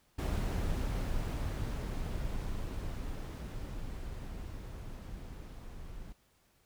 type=noise with level ramp; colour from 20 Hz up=brown; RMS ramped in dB=-31 to -47 dBFS; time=0.18-6.13 s; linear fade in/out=10 ms; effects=pink hiss -70 dBFS RMS until 6.65 s